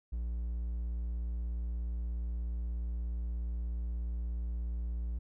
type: tone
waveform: triangle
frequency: 58.4 Hz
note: A#1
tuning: 4 cents sharp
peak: -31 dBFS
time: 0.12-5.19 s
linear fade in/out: 10 ms
effects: none